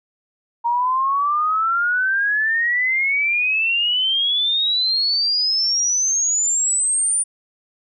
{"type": "exponential sweep", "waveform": "sine", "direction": "up", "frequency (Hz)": [932.3, 9397], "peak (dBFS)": -16, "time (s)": [0.64, 7.24], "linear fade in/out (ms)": 20, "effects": []}